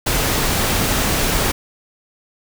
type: noise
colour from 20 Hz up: pink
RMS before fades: -18 dBFS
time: 0.06-1.52 s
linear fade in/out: 10 ms
effects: none